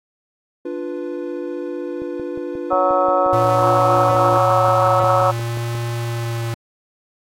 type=chord; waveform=triangle; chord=B diminished; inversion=first; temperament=equal; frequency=293.7 / 349.2 / 493.9 Hz; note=D4 / F4 / B4; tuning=0 / 0 / 0 cents; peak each=-27 / -25 / -27 dBFS; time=0.65-4.38 s; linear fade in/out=5 ms
type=click train; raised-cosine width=2 ms; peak=-21 dBFS; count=22; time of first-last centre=2.02-5.75 s; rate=5.63 Hz
type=harmonic tone; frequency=185 Hz; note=F#3; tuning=in tune; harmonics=3 / 4 / 5 / 6 / 7; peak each=-17 / -20 / -25 / -24 / -20 dBFS; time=2.7-5.32 s; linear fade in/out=20 ms
type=tone with vibrato; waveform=square; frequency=116.54 Hz; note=A#2; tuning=in tune; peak=-22 dBFS; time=3.33-6.54 s; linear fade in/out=0 ms; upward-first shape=sine; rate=0.5 Hz; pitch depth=18 cents each way
effects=AAC 48 kbps